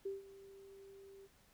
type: tone with ADSR envelope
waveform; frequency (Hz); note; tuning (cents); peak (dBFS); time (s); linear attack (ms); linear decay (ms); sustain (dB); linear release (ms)
sine; 392; G4; 0; -37; 0.05-1.28; 9; 160; -17; 35
effects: pink hiss -69 dBFS RMS until 1.53 s